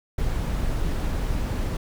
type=noise; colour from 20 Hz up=brown; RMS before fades=-25 dBFS; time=0.18-1.77 s; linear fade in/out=5 ms; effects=none